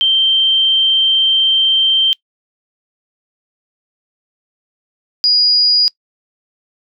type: tone pair in turn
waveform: sine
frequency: 3136 / 4893 Hz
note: G7 / D#8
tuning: 0 / -30 cents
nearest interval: minor sixth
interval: 770 cents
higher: second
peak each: -9 dBFS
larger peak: neither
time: 0.01-2.13 / 5.24-5.88 s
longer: first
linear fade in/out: 0 ms
effects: noise-tail reverb RT60 0.1 s tail -23 dB re dry